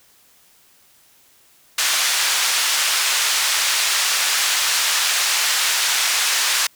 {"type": "band-pass noise", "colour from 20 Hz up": "white", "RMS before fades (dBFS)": -19, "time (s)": [1.78, 6.67], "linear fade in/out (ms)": 5, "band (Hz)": [1100, 6700], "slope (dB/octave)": 12, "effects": ["white hiss -54 dBFS RMS until 6.75 s"]}